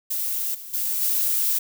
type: noise with level steps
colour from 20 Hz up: violet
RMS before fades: -26 / -38 / -25 / -22 dBFS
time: 0.1-1.59 s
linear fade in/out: 10 ms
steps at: 0.54 / 0.73 / 1.01 s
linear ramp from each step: 10 ms
effects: none